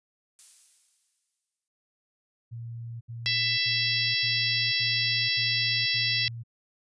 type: noise with exponential decay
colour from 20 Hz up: violet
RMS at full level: -43 dBFS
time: 0.39-1.68 s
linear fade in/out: 0 ms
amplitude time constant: 280 ms
type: tone bursts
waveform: sine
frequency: 116.54 Hz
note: A#2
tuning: in tune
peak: -35 dBFS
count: 7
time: 2.51-6.436 s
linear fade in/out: 20 ms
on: 500 ms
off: 71 ms
type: harmonic tone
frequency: 664 Hz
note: E5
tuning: 12 cents sharp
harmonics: 3 / 4 / 5 / 6 / 7 / 8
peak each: -31 / -31 / -31 / -31 / -31 / -31 dBFS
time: 3.26-6.28 s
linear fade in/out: 0 ms
effects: resampled to 22050 Hz